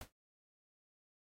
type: noise with exponential decay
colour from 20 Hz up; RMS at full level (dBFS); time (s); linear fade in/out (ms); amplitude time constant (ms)
pink; -44; 0.01-0.12; 2; 22
effects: AAC 48 kbps